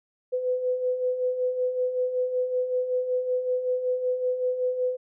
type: beating tone pair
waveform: sine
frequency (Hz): 499.2 / 504.5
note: B4 / B4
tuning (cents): +19 / +37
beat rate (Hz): 5.3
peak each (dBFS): -32 / -24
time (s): 0.32-4.97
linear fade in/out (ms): 20
effects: none